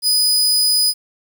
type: tone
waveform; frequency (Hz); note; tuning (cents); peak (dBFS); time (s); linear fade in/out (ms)
sawtooth; 4978; D#8; 0; -10; 0.02-0.94; 50
effects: 8-bit